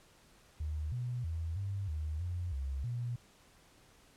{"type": "tone with pitch steps", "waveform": "sine", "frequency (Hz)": [76.5, 122.7, 81.9, 98.6, 77.1, 88.2, 67.7, 120.3], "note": ["D#2", "B2", "E2", "G2", "D#2", "F2", "C#2", "B2"], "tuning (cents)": [-29, -11, -11, 11, -15, 18, -40, -45], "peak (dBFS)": -34, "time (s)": [0.6, 3.16], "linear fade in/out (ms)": 5, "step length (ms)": 320, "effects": ["pink hiss -63 dBFS RMS until 4.16 s", "low-pass 11000 Hz 12 dB/octave"]}